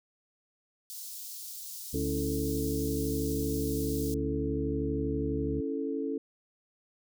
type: high-pass noise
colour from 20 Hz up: white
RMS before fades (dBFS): -42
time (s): 0.9-4.14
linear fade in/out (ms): 0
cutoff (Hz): 4300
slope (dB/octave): 24
type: harmonic tone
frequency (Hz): 72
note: D2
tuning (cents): -34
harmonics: 1 / 2 / 3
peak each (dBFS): -35 / -36 / -43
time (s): 1.93-5.61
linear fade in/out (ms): 5
type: chord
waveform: sine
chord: A major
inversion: first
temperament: equal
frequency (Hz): 277.2 / 329.6 / 440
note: C#4 / E4 / A4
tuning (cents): 0 / 0 / 0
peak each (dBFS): -33 / -37 / -34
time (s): 1.94-6.18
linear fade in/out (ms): 5
effects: none